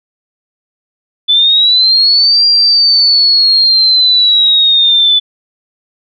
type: linear two-way sweep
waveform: sine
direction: up then down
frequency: 3476 to 4772 to 3476 Hz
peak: -5 dBFS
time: 1.28-5.2 s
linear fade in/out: 20 ms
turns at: 2.46 s
effects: none